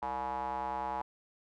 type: tone with band-pass filter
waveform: square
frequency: 65 Hz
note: C2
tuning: 11 cents flat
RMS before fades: -36 dBFS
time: 0.02-1.02 s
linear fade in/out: 5 ms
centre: 890 Hz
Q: 7.2
effects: none